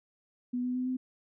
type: tone with pitch steps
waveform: sine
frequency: 246.9 / 249.9 / 253 / 256.1 Hz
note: B3 / B3 / B3 / C4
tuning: 0 / +21 / +42 / -37 cents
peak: -29 dBFS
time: 0.53-0.97 s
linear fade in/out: 10 ms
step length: 110 ms
effects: none